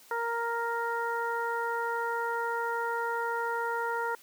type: harmonic tone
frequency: 466.2 Hz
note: A#4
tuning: in tune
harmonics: 1 / 2 / 3 / 4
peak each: -34 / -32 / -34 / -41 dBFS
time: 0.11-4.15 s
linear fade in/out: 2 ms
effects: white hiss -56 dBFS RMS until 4.22 s + high-pass 200 Hz 12 dB/octave